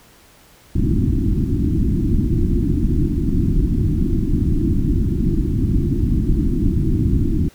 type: low-pass noise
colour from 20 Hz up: pink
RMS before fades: -17 dBFS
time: 0.75-7.49 s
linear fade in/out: 10 ms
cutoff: 350 Hz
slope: 96 dB/octave
effects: pink hiss -49 dBFS RMS until 7.54 s